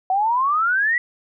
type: exponential sweep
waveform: sine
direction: up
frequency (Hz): 739 to 1975.5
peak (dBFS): -16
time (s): 0.1-0.98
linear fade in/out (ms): 2
effects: none